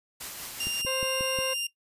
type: noise with tremolo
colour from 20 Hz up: white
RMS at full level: -37 dBFS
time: 0.2-0.82 s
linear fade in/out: 10 ms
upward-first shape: sine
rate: 5.3 Hz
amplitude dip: 30%
type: tone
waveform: sawtooth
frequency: 2794 Hz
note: F7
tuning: in tune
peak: -25 dBFS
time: 0.6-1.67 s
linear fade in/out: 5 ms
type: click train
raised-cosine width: 3 ms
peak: -25 dBFS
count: 5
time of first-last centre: 0.67-1.388 s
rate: 5.57 Hz
type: harmonic tone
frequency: 525 Hz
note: C5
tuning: 6 cents sharp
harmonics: 1 / 2 / 3 / 4 / 5 / 7 / 8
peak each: -31 / -37 / -41 / -43 / -45 / -48 / -49 dBFS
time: 0.86-1.54 s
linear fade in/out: 10 ms
effects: noise-tail reverb RT60 0.1 s tail -18 dB re dry + resampled to 32000 Hz